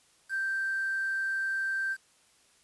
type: tone with quantisation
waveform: sine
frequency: 1568 Hz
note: G6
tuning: in tune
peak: -28 dBFS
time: 0.29-1.97 s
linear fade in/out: 50 ms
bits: 8
effects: white hiss -64 dBFS RMS until 2.63 s + resampled to 24000 Hz